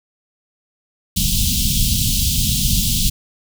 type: band-stop noise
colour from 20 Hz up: pink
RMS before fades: -17 dBFS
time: 1.16-3.1 s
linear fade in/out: 10 ms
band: 230 to 3000 Hz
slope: 48 dB/octave
effects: none